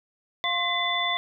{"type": "tone cluster", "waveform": "sine", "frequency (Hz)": [699, 1062, 2028, 3505], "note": ["F5", "C6", "B6", "A7"], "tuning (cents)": [1, 25, 45, -7], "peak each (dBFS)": [-31, -30, -28, -27], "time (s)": [0.44, 1.17], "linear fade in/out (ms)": 0, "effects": []}